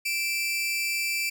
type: tone pair together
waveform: sawtooth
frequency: 2344 / 2637 Hz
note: D7 / E7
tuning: -4 / 0 cents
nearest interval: major second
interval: 204 cents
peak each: -23 / -31 dBFS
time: 0.05-1.3 s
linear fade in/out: 10 ms
effects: none